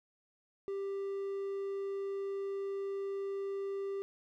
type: tone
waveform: triangle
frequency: 394.1 Hz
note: G4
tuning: 9 cents sharp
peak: -33 dBFS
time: 0.68-4.02 s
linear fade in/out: 0 ms
effects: none